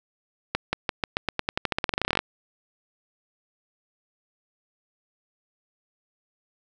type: accelerating click train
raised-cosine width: 0.3 ms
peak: -7 dBFS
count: 24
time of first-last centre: 0.55-2.19 s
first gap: 180 ms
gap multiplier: 0.9
effects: none